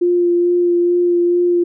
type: tone with vibrato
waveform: sine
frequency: 350 Hz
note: F4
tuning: 4 cents sharp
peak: -11 dBFS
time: 0.01-1.64 s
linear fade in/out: 10 ms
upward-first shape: sine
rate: 2.3 Hz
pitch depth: 13 cents each way
effects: none